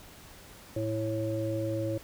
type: harmonic tone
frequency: 110 Hz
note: A2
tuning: in tune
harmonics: 1 / 3 / 5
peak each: -33 / -33 / -33 dBFS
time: 0.76-1.98 s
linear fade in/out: 5 ms
effects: pink hiss -51 dBFS RMS until 2.03 s